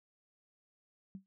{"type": "tone with exponential decay", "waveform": "sine", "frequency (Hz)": 192.1, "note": "G3", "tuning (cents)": -35, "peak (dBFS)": -39, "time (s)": [1.15, 1.26], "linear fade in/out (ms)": 0, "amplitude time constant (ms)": 22, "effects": []}